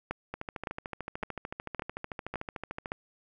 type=two click trains; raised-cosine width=0.5 ms; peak=-21 / -17 dBFS; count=35 / 6; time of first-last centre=0.34-2.859 / 0.11-2.919 s; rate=13.5 / 1.78 Hz; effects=none